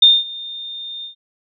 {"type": "tone with ADSR envelope", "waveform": "sine", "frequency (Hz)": 3631, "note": "A#7", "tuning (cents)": -46, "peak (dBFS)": -4, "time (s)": [0.02, 1.15], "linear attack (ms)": 6, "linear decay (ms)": 210, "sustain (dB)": -23, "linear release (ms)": 110, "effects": []}